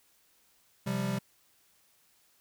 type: chord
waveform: square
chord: C suspended fourth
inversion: none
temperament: equal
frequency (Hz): 130.81 / 174.61 / 196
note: C3 / F3 / G3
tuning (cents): 0 / 0 / 0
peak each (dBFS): -35 / -38 / -33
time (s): 0.86-1.19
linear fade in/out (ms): 10
effects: white hiss -67 dBFS RMS until 2.4 s